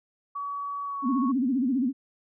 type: tone with pitch glide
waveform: sine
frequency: 1134 to 1106.2 Hz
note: C#6 to C#6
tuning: +39 to -4 cents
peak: -30 dBFS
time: 0.35-1.32 s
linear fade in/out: 10 ms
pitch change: -43 cents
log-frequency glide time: 0.83-1.12 s
type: tone with vibrato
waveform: sine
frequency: 257.5 Hz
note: C4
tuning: 28 cents flat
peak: -22 dBFS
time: 1.02-1.93 s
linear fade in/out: 50 ms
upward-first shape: sine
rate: 15 Hz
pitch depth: 160 cents each way
effects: none